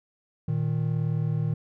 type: tone pair together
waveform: triangle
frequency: 116.54 / 155.56 Hz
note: A#2 / D#3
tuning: 0 / 0 cents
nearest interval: perfect fourth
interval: 500 cents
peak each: -25 / -24 dBFS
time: 0.48-1.54 s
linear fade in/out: 5 ms
effects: none